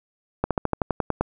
slowing click train, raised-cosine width 1 ms, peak -7 dBFS, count 10, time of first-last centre 0.44-1.21 s, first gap 67 ms, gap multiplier 1.06, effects none

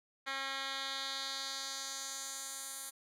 10% pulse tone with band-pass filter sweep, 270.8 Hz, C#4, 40 cents flat, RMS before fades -41 dBFS, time 0.26-2.91 s, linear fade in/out 20 ms, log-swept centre 2500 to 10000 Hz, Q 1.8, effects none

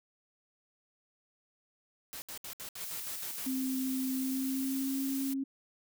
white noise bursts, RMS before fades -43 dBFS, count 9, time 2.13-3.468 s, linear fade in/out 0 ms, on 90 ms, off 66 ms
blue noise, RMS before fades -41 dBFS, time 2.8-5.34 s, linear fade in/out 10 ms
sine tone with pitch glide, 261.6 to 270.8 Hz, C4 to C#4, 0 to -40 cents, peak -31 dBFS, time 3.46-5.44 s, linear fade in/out 10 ms, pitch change +60 cents, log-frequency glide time 4.12-5.04 s
effects none

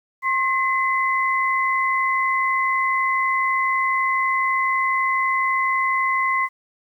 sine tone pair together, 1069 / 2033 Hz, C6 / B6, +37 / +50 cents, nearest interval major seventh, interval 1113 cents, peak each -20 / -21 dBFS, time 0.22-6.49 s, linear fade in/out 50 ms, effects 9-bit

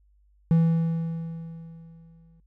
triangle tone with exponential decay, 164.81 Hz, E3, in tune, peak -13 dBFS, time 0.51-2.4 s, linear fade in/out 0 ms, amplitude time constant 410 ms, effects noise-tail reverb RT60 0.1 s tail -19 dB re dry + added 50 Hz sine -58 dBFS peak until 2.46 s

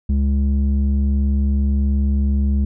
square tone with low-pass filter, 69.3 Hz, C#2, in tune, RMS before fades -17 dBFS, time 0.09-2.65 s, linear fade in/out 5 ms, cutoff 170 Hz, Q 2.8, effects none

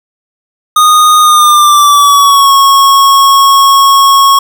square tone with pitch glide, 1234 to 1099.4 Hz, D#6 to C#6, -15 to -15 cents, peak -3 dBFS, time 0.76-4.39 s, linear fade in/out 5 ms, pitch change -200 cents, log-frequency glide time 1.21-2.52 s, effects 7-bit

